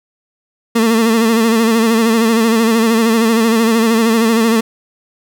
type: tone with vibrato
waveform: 30% pulse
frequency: 226.4 Hz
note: A3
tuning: 50 cents sharp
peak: -7 dBFS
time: 0.75-4.61 s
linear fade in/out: 10 ms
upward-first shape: sine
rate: 13 Hz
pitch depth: 56 cents each way
effects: none